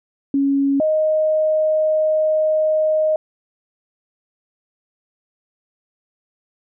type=tone pair in turn; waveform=sine; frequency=277.2 / 622.3 Hz; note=C#4 / D#5; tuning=0 / 0 cents; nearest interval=octave + major second; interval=1400 cents; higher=second; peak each=-14 dBFS; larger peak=neither; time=0.34-0.8 / 0.8-3.16 s; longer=second; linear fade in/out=2 ms; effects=none